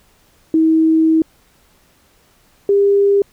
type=tone pair in turn; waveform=sine; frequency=320.2 / 400.7 Hz; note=D#4 / G4; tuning=+50 / +38 cents; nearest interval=major third; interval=388 cents; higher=second; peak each=-9 dBFS; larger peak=neither; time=0.54-1.22 / 2.69-3.22 s; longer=first; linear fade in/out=2 ms; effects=pink hiss -54 dBFS RMS until 3.32 s